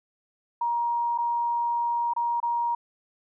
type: tone with dropouts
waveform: sine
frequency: 945 Hz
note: A#5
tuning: 23 cents sharp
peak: -23 dBFS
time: 0.61-2.75 s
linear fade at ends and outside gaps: 5 ms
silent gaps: 1.178-1.184 / 2.136-2.163 / 2.402-2.428 s
effects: none